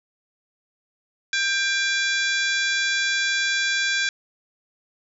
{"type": "harmonic tone with a mistuned harmonic", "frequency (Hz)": 793, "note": "G5", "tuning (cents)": 20, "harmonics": [2, 3, 4, 5, 6, 7, 8, 9], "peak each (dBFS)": [-23, -27, -29, -31, -33, -34, -35, -36], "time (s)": [1.33, 4.09], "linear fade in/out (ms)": 2, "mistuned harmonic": 4, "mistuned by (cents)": 120, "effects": []}